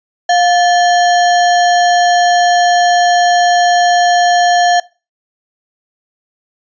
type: tone with sample-and-hold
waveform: sine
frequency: 706 Hz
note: F5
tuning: 19 cents sharp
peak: -7 dBFS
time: 0.29-4.8 s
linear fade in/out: 5 ms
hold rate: 2450 Hz
effects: noise-tail reverb RT60 0.3 s tail -20 dB re dry + resampled to 16000 Hz